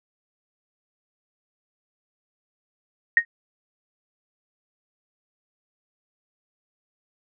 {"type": "tone with exponential decay", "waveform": "sine", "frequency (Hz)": 1864.7, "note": "A#6", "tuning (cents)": 0, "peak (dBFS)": -8, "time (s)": [3.17, 3.25], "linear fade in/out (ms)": 2, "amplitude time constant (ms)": 16, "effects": []}